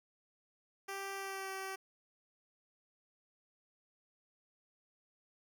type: tone with pitch glide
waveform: 10% pulse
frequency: 392 to 384.6 Hz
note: G4 to G4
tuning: 0 to -33 cents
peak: -32 dBFS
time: 0.88-1.76 s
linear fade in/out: 10 ms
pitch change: -33 cents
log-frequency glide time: 1.14-1.5 s
effects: none